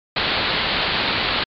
white low-pass noise, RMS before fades -21 dBFS, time 0.16-1.44 s, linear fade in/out 5 ms, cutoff 4500 Hz, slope 96 dB/octave, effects MP3 64 kbps

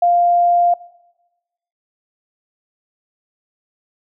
sine tone, 698.5 Hz, F5, in tune, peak -10 dBFS, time 0.02-0.74 s, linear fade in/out 5 ms, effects noise-tail reverb RT60 1.0 s tail -20 dB re dry

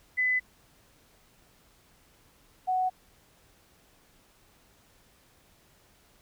sine tone pair in turn, 2008 / 742.2 Hz, B6 / F#5, +28 / +5 cents, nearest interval octave + perfect fourth, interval 1723 cents, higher first, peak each -23 / -24 dBFS, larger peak first, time 0.17-0.4 / 2.67-2.9 s, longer neither, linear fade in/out 20 ms, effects pink hiss -62 dBFS RMS until 6.21 s

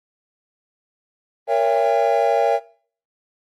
triangle chord, A# diminished seventh, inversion none, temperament just, 466.2 / 559.4 / 671.3 / 805.5 Hz, A#4 / C#5 / E5 / G5, 0 / +16 / +31 / +47 cents, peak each -19 dBFS, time 1.47-2.6 s, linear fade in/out 50 ms, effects noise-tail reverb RT60 0.5 s tail -21 dB re dry + Opus 24 kbps

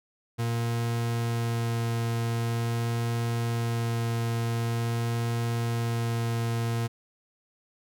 40% pulse tone with vibrato, 116.54 Hz, A#2, in tune, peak -25 dBFS, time 0.38-6.88 s, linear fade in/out 20 ms, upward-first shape sine, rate 0.45 Hz, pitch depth 8 cents each way, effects none

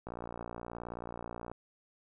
click train, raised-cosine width 1 ms, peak -27 dBFS, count 86, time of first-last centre 0.07-1.516 s, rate 58.8 Hz, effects none

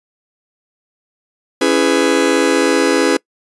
45% pulse chord, C# minor seventh, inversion none, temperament just, 277.2 / 332.6 / 415.8 / 498.9 Hz, C#4 / E4 / G#4 / B4, 0 / +16 / +2 / +17 cents, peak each -17 dBFS, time 1.61-3.17 s, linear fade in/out 5 ms, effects noise-tail reverb RT60 0.1 s tail -25 dB re dry + resampled to 24000 Hz

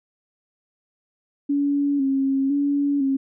sine tone with vibrato, 277.4 Hz, C#4, 1 cent sharp, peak -18 dBFS, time 1.49-3.17 s, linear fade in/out 10 ms, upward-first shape square, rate 0.99 Hz, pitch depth 43 cents each way, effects none

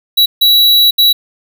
square tone bursts at uneven times, 3913 Hz, B7, 17 cents flat, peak -6 dBFS, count 3, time 0.17-0.26 / 0.41-0.91 / 0.98-1.13 s, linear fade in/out 10 ms, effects none

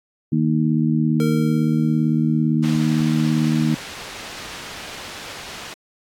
harmonic tone, 77.78 Hz, D#2, in tune, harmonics 2 / 3 / 4, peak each -19 / -19 / -23 dBFS, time 0.32-3.75 s, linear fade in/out 5 ms
square tone with exponential decay, 459.8 Hz, A#4, 24 cents flat, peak -23 dBFS, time 1.2-2.77 s, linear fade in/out 1 ms, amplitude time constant 340 ms
white low-pass noise, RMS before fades -35 dBFS, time 2.63-5.74 s, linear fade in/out 10 ms, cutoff 4100 Hz, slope 12 dB/octave
effects AAC 64 kbps

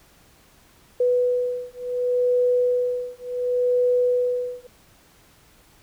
sine beating tone pair, 493.9 / 494.59 Hz, B4 / B4, 0 / +2 cents, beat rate 0.69 Hz, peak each -22 dBFS, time 1-4.67 s, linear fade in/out 5 ms, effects pink hiss -55 dBFS RMS until 5.82 s

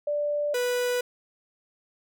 sine / 45% pulse tone pair in turn, 587.3 / 492.3 Hz, D5 / B4, 0 / -6 cents, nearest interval minor third, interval 306 cents, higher first, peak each -24 dBFS, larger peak neither, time 0.07-0.54 / 0.54-1.01 s, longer neither, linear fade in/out 5 ms, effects none

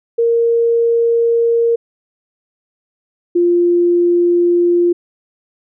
sine tone pair in turn, 465.1 / 348.4 Hz, A#4 / F4, -4 / -4 cents, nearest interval perfect fourth, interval 500 cents, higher first, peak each -10 / -9 dBFS, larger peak second, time 0.18-1.76 / 3.35-4.93 s, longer neither, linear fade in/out 10 ms, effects none

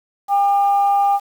sine tone pair together, 802.2 / 1202 Hz, G5 / D6, +40 / +40 cents, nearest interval perfect fifth, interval 700 cents, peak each -12 / -24 dBFS, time 0.28-1.2 s, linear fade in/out 50 ms, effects tanh soft clip ceiling -6 dBFS + 7-bit

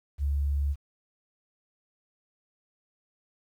sine tone, 71 Hz, C#2, 42 cents sharp, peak -24 dBFS, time 0.18-0.76 s, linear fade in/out 50 ms, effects 10-bit

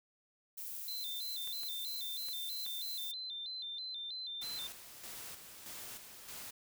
violet noise, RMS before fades -44 dBFS, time 0.57-3.12 s, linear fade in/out 10 ms
sine tone with vibrato, 3815 Hz, A#7, 39 cents sharp, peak -40 dBFS, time 0.88-4.67 s, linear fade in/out 2 ms, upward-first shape square, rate 3.1 Hz, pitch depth 110 cents each way
clicks, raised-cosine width 0.2 ms, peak -34 dBFS, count 4, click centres 1.475 / 1.634 / 2.286 / 2.664 s
white noise with tremolo, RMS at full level -47 dBFS, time 4.41-6.51 s, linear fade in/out 10 ms, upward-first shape square, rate 1.6 Hz, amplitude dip 50%
effects none

